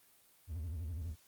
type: tone with vibrato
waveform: triangle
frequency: 81.6 Hz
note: E2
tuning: 17 cents flat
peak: -36 dBFS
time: 0.47-1.16 s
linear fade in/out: 50 ms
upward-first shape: sine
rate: 12 Hz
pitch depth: 190 cents each way
effects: white hiss -66 dBFS RMS until 1.27 s + Opus 32 kbps